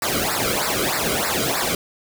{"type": "noise with flanger", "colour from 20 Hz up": "pink", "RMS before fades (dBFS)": -22, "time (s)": [0.02, 1.75], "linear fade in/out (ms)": 2, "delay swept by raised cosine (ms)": [0.31, 1.15], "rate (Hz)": 3.2, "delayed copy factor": -1, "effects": []}